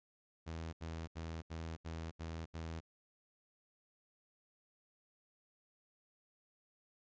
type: tone bursts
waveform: sawtooth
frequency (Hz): 81.6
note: E2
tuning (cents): -17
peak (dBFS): -38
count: 7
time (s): 0.46-2.806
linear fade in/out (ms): 20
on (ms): 270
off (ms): 76
effects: resampled to 16000 Hz